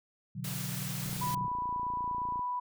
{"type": "chord", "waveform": "sine", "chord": "B minor", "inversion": "none", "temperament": "equal", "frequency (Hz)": [123.47, 146.83, 185], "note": ["B2", "D3", "F#3"], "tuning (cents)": [0, 0, 0], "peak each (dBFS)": -40, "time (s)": [0.35, 1.47], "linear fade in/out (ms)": 10}
{"type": "noise", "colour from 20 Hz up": "white", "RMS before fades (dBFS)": -40, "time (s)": [0.44, 1.35], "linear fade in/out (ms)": 5}
{"type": "click train", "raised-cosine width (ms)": 3, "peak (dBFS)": -34, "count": 39, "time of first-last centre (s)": [1.06, 2.393], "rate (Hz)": 28.5}
{"type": "tone", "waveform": "sine", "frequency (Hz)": 988, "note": "B5", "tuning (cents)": 0, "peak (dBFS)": -31, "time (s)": [1.21, 2.6], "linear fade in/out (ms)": 10}
{"effects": []}